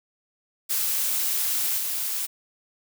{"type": "noise with level steps", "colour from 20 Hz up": "blue", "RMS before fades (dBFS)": [-25, -28], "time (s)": [0.69, 2.27], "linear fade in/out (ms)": 20, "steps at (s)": 1.78, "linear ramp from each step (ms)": 2, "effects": []}